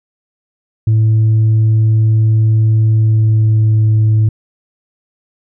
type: tone with pitch glide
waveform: sine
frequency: 110 to 108.8 Hz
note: A2 to A2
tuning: 0 to -19 cents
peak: -5 dBFS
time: 0.87-4.29 s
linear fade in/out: 5 ms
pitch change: -19 cents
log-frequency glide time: 2.94-3.85 s
effects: tanh soft clip ceiling -6 dBFS